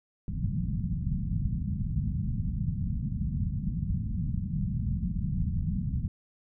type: low-pass noise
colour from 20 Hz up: white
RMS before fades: -30 dBFS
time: 0.28-6.08 s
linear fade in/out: 2 ms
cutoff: 200 Hz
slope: 48 dB/octave
effects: none